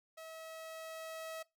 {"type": "tone with level ramp", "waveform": "sawtooth", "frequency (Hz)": 644, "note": "E5", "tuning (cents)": -41, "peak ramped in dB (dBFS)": [-44, -38], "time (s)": [0.17, 1.43], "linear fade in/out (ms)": 10, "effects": ["noise-tail reverb RT60 0.2 s tail -21 dB re dry"]}